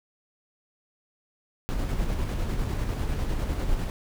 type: noise with tremolo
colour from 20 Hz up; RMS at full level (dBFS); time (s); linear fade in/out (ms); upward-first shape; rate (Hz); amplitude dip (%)
brown; -26; 1.69-3.9; 0; square; 10; 30
effects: none